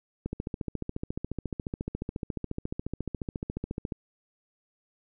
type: click train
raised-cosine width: 3 ms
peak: -19 dBFS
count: 53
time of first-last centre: 0.26-3.922 s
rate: 14.2 Hz
effects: none